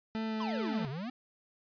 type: tone with vibrato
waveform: 40% pulse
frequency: 220 Hz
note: A3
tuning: in tune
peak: -32 dBFS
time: 0.15-0.85 s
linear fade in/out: 0 ms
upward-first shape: sine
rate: 3.1 Hz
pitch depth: 12 cents each way
type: noise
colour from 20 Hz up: violet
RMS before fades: -49 dBFS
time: 0.35-0.53 s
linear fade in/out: 5 ms
type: exponential two-way sweep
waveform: square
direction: down then up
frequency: 1108.7 to 126 to 264 Hz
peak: -37 dBFS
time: 0.4-1.1 s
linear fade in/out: 5 ms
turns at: 0.89 s
effects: resampled to 11025 Hz